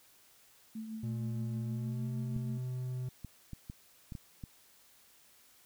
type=tone with tremolo; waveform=sine; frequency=220.6 Hz; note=A3; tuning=5 cents sharp; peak=-37 dBFS; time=0.75-2.58 s; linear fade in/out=5 ms; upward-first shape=triangle; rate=6.4 Hz; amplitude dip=50%
type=tone with pitch glide; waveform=triangle; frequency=118.4 to 126.9 Hz; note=A#2 to B2; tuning=+27 to +47 cents; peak=-33 dBFS; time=1.03-3.09 s; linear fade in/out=5 ms; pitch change=+120 cents; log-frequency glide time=1.62-2.08 s
type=clicks; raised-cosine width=5 ms; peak=-30 dBFS; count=7; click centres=2.364 / 3.247 / 3.533 / 3.699 / 4.122 / 4.152 / 4.438 s
effects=white hiss -63 dBFS RMS until 5.65 s